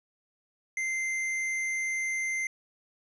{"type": "tone with hard clipping", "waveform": "sine", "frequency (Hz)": 2083, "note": "C7", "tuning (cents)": -8, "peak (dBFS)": -30, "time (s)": [0.77, 2.47], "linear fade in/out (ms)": 2, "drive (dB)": 9, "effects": ["resampled to 24000 Hz"]}